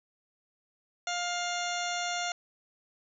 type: harmonic tone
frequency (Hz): 704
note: F5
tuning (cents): +14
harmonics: 1 / 2 / 3 / 4 / 5 / 6 / 8 / 9 / 10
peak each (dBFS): -34 / -37 / -39 / -40 / -41 / -42 / -43 / -44 / -44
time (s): 1.07-2.32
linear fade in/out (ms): 2
effects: none